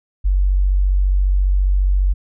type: tone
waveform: sine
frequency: 47.33 Hz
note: F#1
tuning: 40 cents sharp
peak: -12 dBFS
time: 0.24-2.14 s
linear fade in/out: 20 ms
effects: none